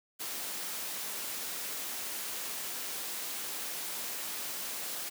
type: noise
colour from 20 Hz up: white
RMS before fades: -38 dBFS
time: 0.19-5.1 s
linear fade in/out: 20 ms
effects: high-pass 200 Hz 12 dB/octave